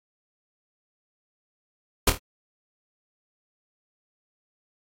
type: noise with echo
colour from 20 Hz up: pink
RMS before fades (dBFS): -17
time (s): 2.07-2.1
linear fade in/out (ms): 5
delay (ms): 26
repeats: 3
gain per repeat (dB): -8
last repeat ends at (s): 2.178
effects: AAC 48 kbps